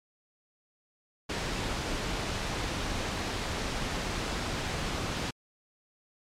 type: noise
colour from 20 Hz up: pink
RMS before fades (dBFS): -32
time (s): 1.29-5.31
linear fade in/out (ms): 10
effects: low-pass 6000 Hz 12 dB/octave + MP3 96 kbps